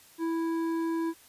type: tone with hard clipping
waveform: sine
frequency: 329.6 Hz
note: E4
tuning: in tune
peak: -29 dBFS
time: 0.18-1.14 s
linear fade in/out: 50 ms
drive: 9 dB
effects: white hiss -56 dBFS RMS until 1.28 s + resampled to 32000 Hz